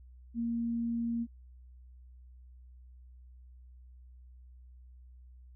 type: tone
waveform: sine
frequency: 233.1 Hz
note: A#3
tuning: in tune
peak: -30 dBFS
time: 0.34-1.27 s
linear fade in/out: 50 ms
effects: added 62 Hz sine -51 dBFS peak until 5.55 s